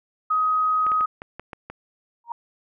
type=tone; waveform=sine; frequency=1259 Hz; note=D#6; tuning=20 cents sharp; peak=-18 dBFS; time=0.3-1.06 s; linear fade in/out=10 ms
type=clicks; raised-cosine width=0.5 ms; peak=-20 dBFS; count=7; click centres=0.866 / 0.918 / 1.009 / 1.219 / 1.396 / 1.532 / 1.7 s
type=tone with exponential growth; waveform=sine; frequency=939 Hz; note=A#5; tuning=12 cents sharp; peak=-23 dBFS; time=2.24-2.32 s; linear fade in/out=2 ms; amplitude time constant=16 ms
effects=none